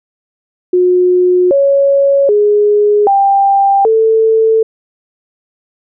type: tone with pitch steps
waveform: sine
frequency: 361.5 / 556 / 415.5 / 791 / 444.5 Hz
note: F#4 / C#5 / G#4 / G5 / A4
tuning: -40 / +5 / +1 / +15 / +18 cents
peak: -6 dBFS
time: 0.73-4.63 s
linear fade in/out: 5 ms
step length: 780 ms
effects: none